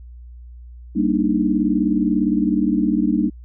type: chord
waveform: sine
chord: Eb major seventh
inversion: first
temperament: equal with one note detuned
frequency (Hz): 196 / 233.1 / 291.5 / 311.1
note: G3 / Bb3 / D4 / Eb4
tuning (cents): 0 / 0 / -13 / 0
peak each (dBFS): -21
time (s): 0.95-3.3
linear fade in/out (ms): 20
effects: added 60 Hz sine -36 dBFS peak until 3.44 s